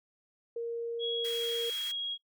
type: tone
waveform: sine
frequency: 466.2 Hz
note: A#4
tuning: in tune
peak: -32 dBFS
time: 0.56-1.7 s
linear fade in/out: 5 ms
type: tone with pitch glide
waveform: sine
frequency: 3323 to 3292 Hz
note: G#7 to G#7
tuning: 0 to -16 cents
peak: -32 dBFS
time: 0.99-2.18 s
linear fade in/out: 50 ms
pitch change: -16 cents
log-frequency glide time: 1.13-1.46 s
type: high-pass noise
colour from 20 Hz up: pink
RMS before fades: -45 dBFS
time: 1.24-1.92 s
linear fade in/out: 10 ms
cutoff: 1500 Hz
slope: 24 dB/octave
effects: noise-tail reverb RT60 0.1 s tail -19 dB re dry